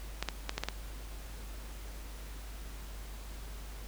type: clicks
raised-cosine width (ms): 0.2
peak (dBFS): -15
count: 6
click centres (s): 0.226 / 0.287 / 0.494 / 0.58 / 0.636 / 0.686
effects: added 50 Hz sine -42 dBFS peak until 3.87 s + pink hiss -51 dBFS RMS until 3.87 s